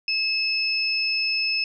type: tone pair together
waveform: sine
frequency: 2600 / 5200 Hz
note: E7 / E8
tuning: -24 / -24 cents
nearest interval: octave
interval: 1200 cents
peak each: -24 dBFS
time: 0.08-1.64 s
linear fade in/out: 2 ms
effects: none